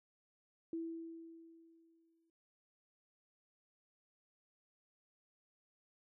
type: tone with exponential decay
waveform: sine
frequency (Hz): 329.6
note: E4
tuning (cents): 0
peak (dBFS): -37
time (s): 0.73-2.3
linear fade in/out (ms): 2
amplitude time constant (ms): 340
effects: none